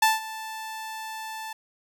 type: tone with ADSR envelope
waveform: sawtooth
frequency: 880 Hz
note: A5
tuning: in tune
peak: -12 dBFS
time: 0.02-1.53 s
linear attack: 6 ms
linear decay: 170 ms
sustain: -18 dB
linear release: 5 ms
effects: none